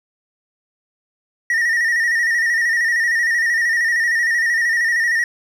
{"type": "tone with vibrato", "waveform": "triangle", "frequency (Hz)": 1864.7, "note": "A#6", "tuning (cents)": 0, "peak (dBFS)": -13, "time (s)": [1.5, 5.24], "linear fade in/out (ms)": 2, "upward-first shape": "square", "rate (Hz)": 13, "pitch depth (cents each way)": 49, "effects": []}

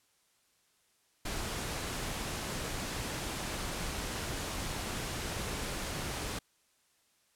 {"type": "noise", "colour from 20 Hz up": "pink", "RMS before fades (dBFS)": -37, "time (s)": [1.25, 6.39], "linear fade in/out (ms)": 5, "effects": ["white hiss -71 dBFS RMS until 7.35 s", "low-pass 11000 Hz 12 dB/octave"]}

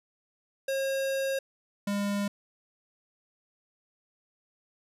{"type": "tone pair in turn", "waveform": "square", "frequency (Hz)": [540, 202.3], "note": ["C#5", "G#3"], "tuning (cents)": [-45, -45], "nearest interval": "octave + perfect fourth", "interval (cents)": 1700, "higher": "first", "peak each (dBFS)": -28, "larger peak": "neither", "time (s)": [[0.68, 1.39], [1.87, 2.28]], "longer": "first", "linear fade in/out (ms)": 5, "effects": ["resampled to 32000 Hz"]}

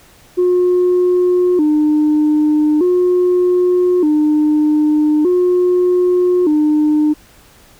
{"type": "tone with vibrato", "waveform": "sine", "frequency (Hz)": 330, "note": "E4", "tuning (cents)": 2, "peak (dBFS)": -8, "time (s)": [0.37, 7.14], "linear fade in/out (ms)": 20, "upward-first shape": "square", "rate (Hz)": 0.41, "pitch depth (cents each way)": 150, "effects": ["tanh soft clip ceiling -7 dBFS", "pink hiss -46 dBFS RMS until 7.79 s"]}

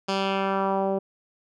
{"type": "tone with low-pass filter sweep", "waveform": "10% pulse", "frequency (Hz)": 194.3, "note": "G3", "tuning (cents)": -15, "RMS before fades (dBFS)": -25, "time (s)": [0.08, 0.99], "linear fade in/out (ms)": 10, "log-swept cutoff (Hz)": [5200, 500], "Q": 1.6, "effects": []}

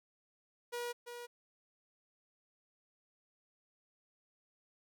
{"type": "tone with echo", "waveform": "sawtooth", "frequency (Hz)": 480.8, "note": "B4", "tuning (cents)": -46, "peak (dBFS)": -34, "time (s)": [0.72, 0.93], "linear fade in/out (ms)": 20, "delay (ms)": 340, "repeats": 1, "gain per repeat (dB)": -7, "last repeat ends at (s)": 1.27, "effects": []}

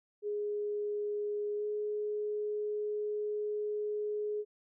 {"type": "tone with pitch glide", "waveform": "sine", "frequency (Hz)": [415.3, 419.9], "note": ["G#4", "G#4"], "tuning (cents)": [0, 19], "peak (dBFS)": -32, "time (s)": [0.22, 4.45], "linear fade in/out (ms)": 50, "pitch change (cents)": 19, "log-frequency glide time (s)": [1.56, 1.65], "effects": []}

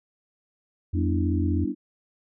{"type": "tone", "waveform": "sine", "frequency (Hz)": 86.9, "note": "F2", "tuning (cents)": -8, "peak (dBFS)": -23, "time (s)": [0.93, 1.65], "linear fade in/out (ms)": 10}
{"type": "chord", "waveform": "sine", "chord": "E minor seventh", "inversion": "first", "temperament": "equal", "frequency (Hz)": [196, 246.9, 293.7, 329.6], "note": ["G3", "B3", "D4", "E4"], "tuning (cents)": [0, 0, 0, 0], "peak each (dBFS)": [-33, -31, -28, -31], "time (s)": [0.93, 1.75], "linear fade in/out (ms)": 50}
{"effects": []}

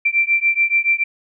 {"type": "beating tone pair", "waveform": "sine", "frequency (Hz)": [2348, 2355], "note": ["D7", "D7"], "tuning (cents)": [-1, 4], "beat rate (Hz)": 7, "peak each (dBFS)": -17, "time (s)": [0.05, 1.04], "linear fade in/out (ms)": 10, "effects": []}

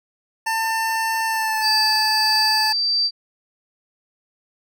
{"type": "tone with pitch glide", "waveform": "25% pulse", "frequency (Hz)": [896, 867.5], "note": ["A5", "A5"], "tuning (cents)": [31, -25], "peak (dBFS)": -16, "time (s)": [0.46, 2.73], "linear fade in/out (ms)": 10, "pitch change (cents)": -56, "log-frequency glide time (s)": [1.26, 1.69]}
{"type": "tone with tremolo", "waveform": "sine", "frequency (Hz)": 4665, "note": "D8", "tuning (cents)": -12, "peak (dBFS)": -16, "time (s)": [1.61, 3.11], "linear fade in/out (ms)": 50, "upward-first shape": "triangle", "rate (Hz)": 1.6, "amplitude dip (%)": 30}
{"effects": []}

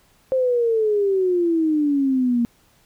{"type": "exponential sweep", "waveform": "sine", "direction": "down", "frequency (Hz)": [529, 233.1], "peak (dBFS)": -16, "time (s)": [0.32, 2.45], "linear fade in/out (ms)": 0, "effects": ["pink hiss -58 dBFS RMS until 2.85 s"]}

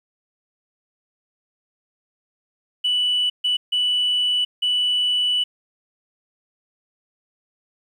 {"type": "tone bursts at uneven times", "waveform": "sine", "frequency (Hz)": 2965, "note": "F#7", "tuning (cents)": 3, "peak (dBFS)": -16, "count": 4, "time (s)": [[2.84, 3.3], [3.44, 3.57], [3.72, 4.45], [4.62, 5.44]], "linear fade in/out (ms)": 10, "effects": ["tanh soft clip ceiling -14 dBFS", "9-bit"]}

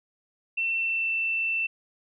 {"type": "tone with pitch glide", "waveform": "sine", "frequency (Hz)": [2693, 2674], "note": ["E7", "E7"], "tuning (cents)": [36, 24], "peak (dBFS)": -24, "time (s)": [0.57, 1.67], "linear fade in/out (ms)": 10, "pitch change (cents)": -12, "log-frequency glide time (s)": [0.77, 1.11], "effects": []}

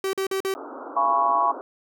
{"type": "tone bursts", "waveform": "45% pulse", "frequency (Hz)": 385.3, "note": "G4", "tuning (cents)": -30, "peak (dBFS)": -23, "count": 4, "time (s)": [0.04, 0.54], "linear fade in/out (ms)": 2, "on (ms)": 92, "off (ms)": 44}
{"type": "band-pass noise", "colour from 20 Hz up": "pink", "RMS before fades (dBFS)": -37, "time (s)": [0.55, 1.61], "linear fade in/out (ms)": 0, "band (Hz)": [260, 1400], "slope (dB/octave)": 96}
{"type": "chord", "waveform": "sine", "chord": "C# dominant seventh", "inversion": "first", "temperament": "equal with one note detuned", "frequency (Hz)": [686.9, 830.6, 987.8, 1108.7], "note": ["E#5", "G#5", "B5", "C#6"], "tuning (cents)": [-29, 0, 0, 0], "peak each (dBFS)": [-26, -26, -23, -21], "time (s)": [0.96, 1.52], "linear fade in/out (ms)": 10}
{"effects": []}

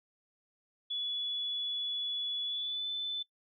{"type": "tone with pitch glide", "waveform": "sine", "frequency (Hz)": [3414, 3514], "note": ["G#7", "A7"], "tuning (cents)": [47, -3], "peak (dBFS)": -33, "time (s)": [0.9, 3.23], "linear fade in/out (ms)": 10, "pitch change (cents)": 50, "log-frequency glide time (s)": [2.45, 2.88], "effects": ["noise-tail reverb RT60 0.1 s tail -20 dB re dry"]}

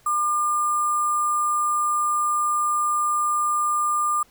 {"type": "tone with sample-and-hold", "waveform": "sine", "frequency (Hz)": 1200, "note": "D6", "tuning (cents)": 37, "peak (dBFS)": -19, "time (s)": [0.06, 4.23], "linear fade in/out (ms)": 5, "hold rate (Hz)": 8820, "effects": ["pink hiss -57 dBFS RMS until 4.3 s"]}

